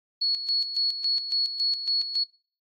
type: tone with tremolo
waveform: sine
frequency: 4371 Hz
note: C#8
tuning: 25 cents flat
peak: -22 dBFS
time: 0.21-2.24 s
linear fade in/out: 10 ms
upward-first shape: square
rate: 3.6 Hz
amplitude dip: 65%
effects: noise-tail reverb RT60 0.4 s tail -22 dB re dry + AAC 48 kbps